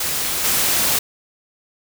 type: noise with level steps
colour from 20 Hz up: white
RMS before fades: -22 / -18 dBFS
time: 0-0.99 s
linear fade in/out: 5 ms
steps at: 0.44 s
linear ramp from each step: 5 ms
effects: none